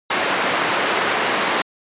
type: band-pass noise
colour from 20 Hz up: white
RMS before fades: -20 dBFS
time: 0.1-1.62 s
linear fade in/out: 5 ms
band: 250 to 2000 Hz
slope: 12 dB/octave
effects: resampled to 8000 Hz